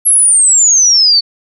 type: exponential sweep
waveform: sine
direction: down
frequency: 11340 to 4431 Hz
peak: -5 dBFS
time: 0.05-1.21 s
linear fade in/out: 20 ms
effects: none